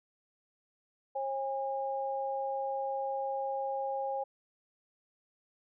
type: tone pair together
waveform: sine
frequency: 540 / 814.3 Hz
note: C#5 / G#5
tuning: -45 / -34 cents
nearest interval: perfect fifth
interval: 711 cents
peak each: -35 / -34 dBFS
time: 1.15-4.24 s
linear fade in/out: 10 ms
effects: none